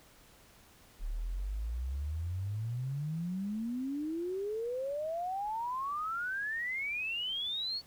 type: exponential sweep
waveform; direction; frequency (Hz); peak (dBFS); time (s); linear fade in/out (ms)
sine; up; 34.65 to 4474; -33; 0.99-7.82; 50
effects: pink hiss -60 dBFS RMS until 7.86 s